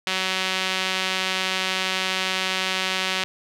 sawtooth tone with band-pass filter, 187.8 Hz, F#3, 26 cents sharp, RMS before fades -25 dBFS, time 0.07-3.24 s, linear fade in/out 0 ms, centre 3100 Hz, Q 1.3, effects none

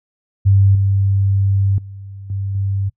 sine tone with level steps, 98.2 Hz, G2, 4 cents sharp, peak -8 / -12 / -30 / -19 / -16 dBFS, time 0.45-2.9 s, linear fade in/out 20 ms, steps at 0.75 / 1.78 / 2.3 / 2.55 s, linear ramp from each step 2 ms, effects noise-tail reverb RT60 0.1 s tail -22 dB re dry

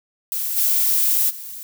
violet noise with level steps, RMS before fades -24 / -18 / -34 dBFS, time 0.32-1.63 s, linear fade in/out 0 ms, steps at 0.56 / 1.29 s, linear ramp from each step 20 ms, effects none

